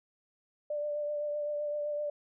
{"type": "tone with vibrato", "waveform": "sine", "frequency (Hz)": 591, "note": "D5", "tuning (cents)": 11, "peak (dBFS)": -31, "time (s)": [0.7, 2.1], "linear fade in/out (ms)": 5, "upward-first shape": "triangle", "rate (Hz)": 7.8, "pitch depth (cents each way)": 23, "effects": []}